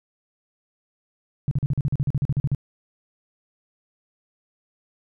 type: tone bursts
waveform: sine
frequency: 140 Hz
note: C#3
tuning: 18 cents sharp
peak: -18 dBFS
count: 15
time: 1.48-2.548 s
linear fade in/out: 0 ms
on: 32 ms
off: 42 ms
effects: none